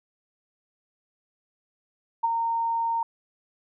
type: tone with ADSR envelope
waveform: sine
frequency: 920 Hz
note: A#5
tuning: 23 cents flat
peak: -18 dBFS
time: 2.23-3.03 s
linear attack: 13 ms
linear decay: 26 ms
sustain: -5 dB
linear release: 3 ms
effects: none